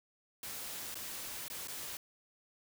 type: noise with dropouts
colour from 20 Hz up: white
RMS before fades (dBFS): -43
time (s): 0.43-1.97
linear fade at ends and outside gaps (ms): 2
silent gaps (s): 0.944-0.954 / 1.482-1.5 / 1.674-1.682
effects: none